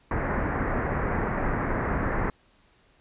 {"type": "low-pass noise", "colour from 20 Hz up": "pink", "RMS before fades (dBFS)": -27, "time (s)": [0.11, 2.3], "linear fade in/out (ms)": 2, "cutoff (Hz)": 2000, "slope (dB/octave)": 48, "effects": ["pink hiss -62 dBFS RMS until 3 s", "resampled to 8000 Hz"]}